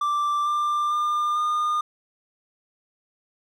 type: tone with pitch steps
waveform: triangle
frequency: 1174.7 / 1188.3 / 1202.2 / 1216.1 Hz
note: D6 / D6 / D6 / D#6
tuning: 0 / +20 / +40 / -40 cents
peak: -19 dBFS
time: 0.01-1.81 s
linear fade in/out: 5 ms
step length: 450 ms
effects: none